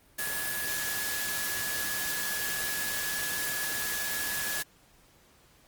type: tone in noise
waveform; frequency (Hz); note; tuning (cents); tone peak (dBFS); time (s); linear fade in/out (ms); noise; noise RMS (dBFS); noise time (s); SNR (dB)
sine; 1692; G#6; +32; -35; 0.18-4.63; 10; white; -33; 0.18-4.63; -5
effects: pink hiss -61 dBFS RMS until 5.67 s + Opus 32 kbps